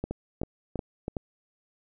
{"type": "two click trains", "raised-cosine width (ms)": 2, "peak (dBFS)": [-17, -18], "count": [4, 4], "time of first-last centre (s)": [[0.04, 1.168], [0.11, 1.081]], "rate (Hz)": [2.66, 3.09], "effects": []}